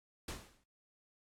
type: noise with exponential decay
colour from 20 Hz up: pink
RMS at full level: -39 dBFS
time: 0.28-0.64 s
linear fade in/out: 5 ms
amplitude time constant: 78 ms
effects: low-pass 11000 Hz 12 dB/octave + AAC 64 kbps